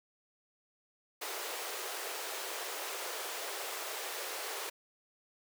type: high-pass noise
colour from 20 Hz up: pink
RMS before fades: -40 dBFS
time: 1.21-4.7 s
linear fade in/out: 10 ms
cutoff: 380 Hz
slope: 48 dB/octave
effects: none